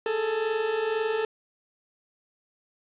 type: tone pair together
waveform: 40% pulse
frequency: 422.2 / 444.2 Hz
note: G#4 / A4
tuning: +29 / +16 cents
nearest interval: minor second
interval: 87 cents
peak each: -30 / -25 dBFS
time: 0.06-1.25 s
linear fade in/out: 2 ms
effects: resampled to 8000 Hz + 8-bit